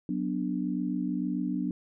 sine chord, B minor, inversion second, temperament equal, 185 / 246.9 / 293.7 Hz, F#3 / B3 / D4, 0 / 0 / 0 cents, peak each -32 dBFS, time 0.09-1.71 s, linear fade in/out 2 ms, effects none

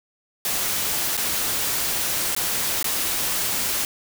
white noise with dropouts, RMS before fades -24 dBFS, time 0.45-3.85 s, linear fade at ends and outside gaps 1 ms, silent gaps 1.169-1.176 / 2.35-2.364 / 2.828-2.843 s, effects none

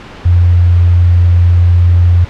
sine tone, 87.6 Hz, F2, 6 cents sharp, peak -4 dBFS, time 0.25-2.25 s, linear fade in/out 10 ms, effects pink hiss -30 dBFS RMS until 2.29 s + low-pass 3000 Hz 12 dB/octave

